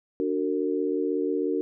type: chord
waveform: sine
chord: D augmented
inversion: none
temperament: equal with one note detuned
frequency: 293.7 / 370 / 456 Hz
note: D4 / F#4 / A#4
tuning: 0 / 0 / -38 cents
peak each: -28 dBFS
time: 0.2-1.61 s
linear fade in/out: 0 ms
effects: none